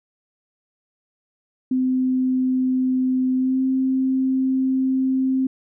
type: tone with pitch glide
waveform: sine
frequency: 257.4 to 262.4 Hz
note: C4 to C4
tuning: -28 to +5 cents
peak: -17 dBFS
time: 1.71-5.47 s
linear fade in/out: 5 ms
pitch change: +33 cents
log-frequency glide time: 3.36-3.62 s
effects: none